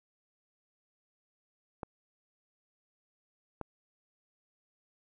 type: clicks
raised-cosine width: 1 ms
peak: -23 dBFS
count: 2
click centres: 1.832 / 3.613 s
effects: none